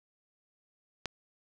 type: click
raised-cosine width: 0.2 ms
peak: -16 dBFS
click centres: 1.057 s
effects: none